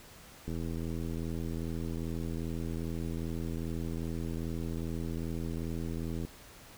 click train, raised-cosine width 3 ms, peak -25 dBFS, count 477, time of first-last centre 0.48-6.25 s, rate 82.5 Hz, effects pink hiss -53 dBFS RMS until 6.77 s

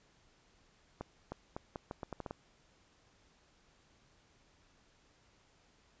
accelerating click train, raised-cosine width 1 ms, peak -26 dBFS, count 10, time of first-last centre 1.01-2.309 s, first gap 310 ms, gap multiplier 0.79, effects pink hiss -68 dBFS RMS until 6 s + resampled to 16000 Hz

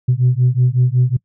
sine beating tone pair, 122.9 / 128.3 Hz, B2 / C3, -8 / -34 cents, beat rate 5.4 Hz, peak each -13 / -13 dBFS, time 0.08-1.17 s, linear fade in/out 10 ms, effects noise-tail reverb RT60 0.1 s tail -24 dB re dry + tanh soft clip ceiling -6 dBFS

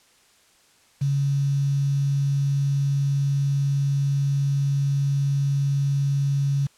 sine tone with quantisation, 139.8 Hz, C#3, 15 cents sharp, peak -19 dBFS, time 1.01-6.67 s, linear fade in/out 10 ms, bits 7, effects white hiss -58 dBFS RMS until 6.77 s + low-pass 9000 Hz 12 dB/octave

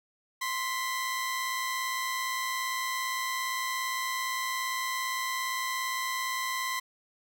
sawtooth tone pair together, 1046.5 / 1975.5 Hz, C6 / B6, 0 / 0 cents, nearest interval major seventh, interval 1100 cents, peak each -28 / -31 dBFS, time 0.41-6.8 s, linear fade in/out 10 ms, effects none

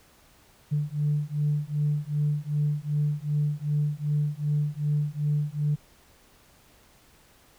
sine beating tone pair, 146.83 / 149.43 Hz, D3 / D3, 0 / +30 cents, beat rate 2.6 Hz, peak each -26 dBFS, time 0.71-5.76 s, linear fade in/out 20 ms, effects tanh soft clip ceiling -17 dBFS + pink hiss -58 dBFS RMS until 7.58 s

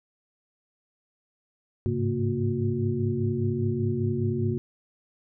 sine tone cluster, 101.2 / 106.2 / 135 / 230.9 / 362.4 Hz, G#2 / G#2 / C#3 / A#3 / F#4, -44 / +39 / -45 / -16 / -36 cents, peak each -30 dBFS, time 1.86-4.58 s, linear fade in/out 0 ms, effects none

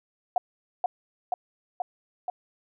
sine tone with echo, 724 Hz, F#5, 38 cents flat, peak -19 dBFS, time 0.36-0.38 s, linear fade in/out 2 ms, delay 480 ms, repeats 4, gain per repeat -2 dB, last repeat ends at 2.3 s, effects none

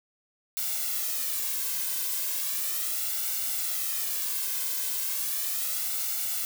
blue noise with flanger, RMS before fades -30 dBFS, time 0.57-6.45 s, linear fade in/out 0 ms, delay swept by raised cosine 1.4 to 1.95 ms, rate 0.36 Hz, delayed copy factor +0.6, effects none

